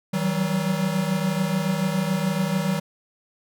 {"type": "tone cluster", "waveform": "square", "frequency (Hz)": [160.2, 184.4, 191.4], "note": ["E3", "F#3", "G3"], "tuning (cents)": [-49, -6, -41], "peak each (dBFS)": [-27, -29, -25], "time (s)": [0.13, 2.8], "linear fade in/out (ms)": 10, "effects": []}